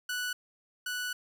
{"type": "tone pair in turn", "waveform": "sawtooth", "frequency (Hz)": [1480, 1480], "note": ["F#6", "F#6"], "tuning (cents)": [0, 0], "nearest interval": "unison", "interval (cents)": 0, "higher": "neither", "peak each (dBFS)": [-28, -29], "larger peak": "first", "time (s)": [[0.09, 0.33], [0.86, 1.13]], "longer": "second", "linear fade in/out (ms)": 5, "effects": []}